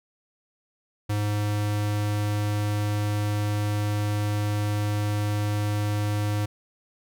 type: tone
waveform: square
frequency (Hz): 104.2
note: G#2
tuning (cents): +6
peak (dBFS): -24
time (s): 1.09-6.46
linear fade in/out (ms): 10
effects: none